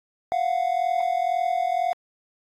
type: tone pair together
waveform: triangle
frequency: 690 / 732 Hz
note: F5 / F#5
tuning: -21 / -19 cents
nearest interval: minor second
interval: 102 cents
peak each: -22 dBFS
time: 0.32-1.93 s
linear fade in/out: 0 ms
effects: AAC 48 kbps